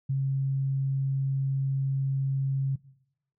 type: tone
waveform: sine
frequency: 135.7 Hz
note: C#3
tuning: 36 cents flat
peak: -24 dBFS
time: 0.09-2.76 s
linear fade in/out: 10 ms
effects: noise-tail reverb RT60 0.8 s tail -20 dB re dry